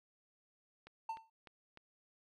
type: click train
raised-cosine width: 0.3 ms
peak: -38 dBFS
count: 4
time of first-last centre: 0.87-1.774 s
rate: 3.32 Hz
type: tone with exponential decay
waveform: triangle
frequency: 896 Hz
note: A5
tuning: 31 cents sharp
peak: -33 dBFS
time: 1.09-1.3 s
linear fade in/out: 5 ms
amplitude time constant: 44 ms
effects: none